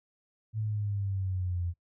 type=exponential sweep; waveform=sine; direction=down; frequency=110.3 to 85.5 Hz; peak=-29 dBFS; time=0.53-1.74 s; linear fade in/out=50 ms; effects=noise-tail reverb RT60 0.1 s tail -20 dB re dry